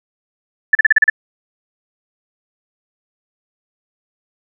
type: tone bursts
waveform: sine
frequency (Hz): 1751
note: A6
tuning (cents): -9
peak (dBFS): -5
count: 7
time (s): 0.73-1.099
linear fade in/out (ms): 5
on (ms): 21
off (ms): 37
effects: none